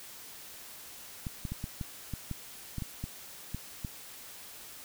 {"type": "clicks", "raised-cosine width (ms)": 5, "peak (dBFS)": -23, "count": 12, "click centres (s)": [1.268, 1.452, 1.52, 1.641, 1.812, 2.137, 2.313, 2.783, 2.822, 3.04, 3.546, 3.848], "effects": ["white hiss -48 dBFS RMS until 4.84 s"]}